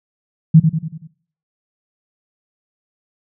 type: tone with echo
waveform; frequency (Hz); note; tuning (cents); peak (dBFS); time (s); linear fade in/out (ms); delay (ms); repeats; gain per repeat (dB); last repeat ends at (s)
sine; 159.5; D#3; +43; -3; 0.54-0.6; 10; 95; 5; -6; 1.075
effects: noise-tail reverb RT60 0.5 s tail -19 dB re dry